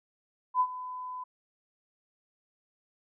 sine tone with ADSR envelope, 1006 Hz, B5, 32 cents sharp, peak -20 dBFS, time 0.54-1.24 s, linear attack 62 ms, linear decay 64 ms, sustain -16 dB, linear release 9 ms, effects none

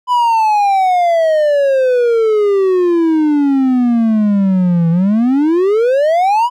triangle exponential two-way sweep, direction down then up, 1003 to 164 to 1003 Hz, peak -7 dBFS, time 0.07-6.5 s, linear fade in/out 50 ms, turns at 4.9 s, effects none

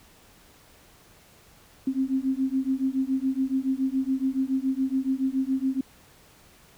sine beating tone pair, 261.6 / 268.7 Hz, C4 / C4, 0 / +46 cents, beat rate 7.1 Hz, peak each -26 dBFS, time 1.87-5.81 s, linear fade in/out 5 ms, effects pink hiss -55 dBFS RMS until 6.77 s

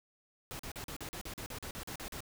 pink noise bursts, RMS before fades -43 dBFS, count 14, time 0.51-2.205 s, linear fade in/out 0 ms, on 83 ms, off 41 ms, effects none

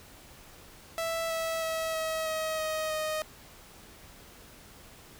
sawtooth tone with pitch steps, 659.3 / 652.9 / 646.5 / 640.2 / 633.9 / 627.7 / 621.6 Hz, E5 / E5 / E5 / D#5 / D#5 / D#5 / D#5, 0 / -17 / -34 / +49 / +32 / +15 / -2 cents, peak -26 dBFS, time 0.98-3.22 s, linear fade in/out 0 ms, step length 320 ms, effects pink hiss -52 dBFS RMS until 5.19 s

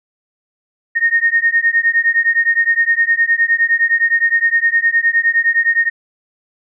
sine beating tone pair, 1844 / 1853.7 Hz, A#6 / A#6, -19 / -10 cents, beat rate 9.7 Hz, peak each -14 dBFS, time 0.95-5.9 s, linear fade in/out 20 ms, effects none

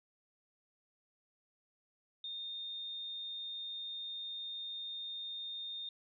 sine tone, 3653 Hz, A#7, 36 cents flat, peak -40 dBFS, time 2.24-5.89 s, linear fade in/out 2 ms, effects none

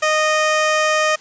15% pulse tone, 618 Hz, D#5, 12 cents flat, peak -8 dBFS, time 0.02-1.16 s, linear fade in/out 10 ms, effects white hiss -44 dBFS RMS until 1.2 s + resampled to 16000 Hz

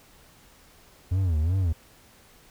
triangle tone with vibrato, 85.7 Hz, F2, 32 cents flat, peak -19 dBFS, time 1.11-1.73 s, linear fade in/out 10 ms, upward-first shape sine, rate 2.7 Hz, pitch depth 210 cents each way, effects pink hiss -55 dBFS RMS until 2.5 s

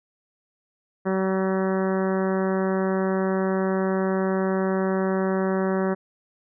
harmonic tone, 190 Hz, F#3, 46 cents sharp, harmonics 1 / 2 / 3 / 4 / 5 / 6 / 7 / 8 / 9 / 10, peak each -24 / -25 / -29 / -35 / -36 / -37 / -38 / -39 / -40 / -43 dBFS, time 1.05-5.95 s, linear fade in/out 20 ms, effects none

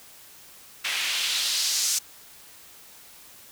white noise with band-pass filter sweep, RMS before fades -26 dBFS, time 0.84-1.99 s, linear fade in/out 10 ms, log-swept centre 2300 to 6500 Hz, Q 1.7, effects white hiss -49 dBFS RMS until 3.51 s

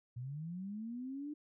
sine linear sweep, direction up, 116.54 to 302.3 Hz, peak -40 dBFS, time 0.16-1.34 s, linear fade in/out 10 ms, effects none

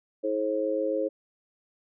harmonic tone, 107.1 Hz, A2, 46 cents flat, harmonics 3 / 4 / 5, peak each -31 / -31 / -27 dBFS, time 0.23-1.09 s, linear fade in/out 20 ms, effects none

